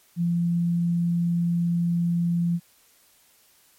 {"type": "tone", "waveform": "sine", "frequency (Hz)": 171.5, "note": "F3", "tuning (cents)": -31, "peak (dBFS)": -20, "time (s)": [0.16, 2.6], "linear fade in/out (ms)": 50, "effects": ["white hiss -59 dBFS RMS until 3.78 s", "MP3 64 kbps"]}